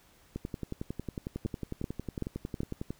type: two click trains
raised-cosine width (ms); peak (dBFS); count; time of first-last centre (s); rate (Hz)
3; -22 / -19; 29 / 4; 0.36-2.905 / 1.46-2.605; 11 / 2.62
effects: pink hiss -62 dBFS RMS until 2.99 s